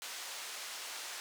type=band-pass noise; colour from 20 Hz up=white; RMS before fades=-44 dBFS; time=0.02-1.2 s; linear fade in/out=0 ms; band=610 to 6900 Hz; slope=12 dB/octave; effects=none